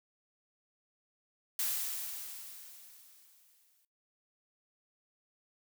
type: noise with exponential decay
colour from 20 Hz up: blue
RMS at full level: -32 dBFS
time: 1.59-3.85 s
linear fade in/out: 2 ms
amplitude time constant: 490 ms
effects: noise-tail reverb RT60 0.2 s tail -21 dB re dry